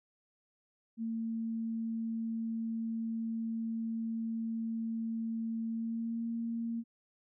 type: tone with pitch glide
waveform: sine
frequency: 226.3 to 230.7 Hz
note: A3 to A#3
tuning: +49 to -18 cents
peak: -33 dBFS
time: 0.97-6.84 s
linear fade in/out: 50 ms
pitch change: +33 cents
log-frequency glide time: 5.69-6.25 s
effects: none